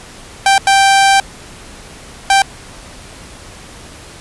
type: tone bursts at uneven times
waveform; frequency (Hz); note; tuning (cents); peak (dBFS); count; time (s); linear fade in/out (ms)
sawtooth; 784; G5; 0; -3; 3; 0.46-0.58 / 0.67-1.2 / 2.3-2.42; 2
effects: pink hiss -35 dBFS RMS until 4.2 s + resampled to 24000 Hz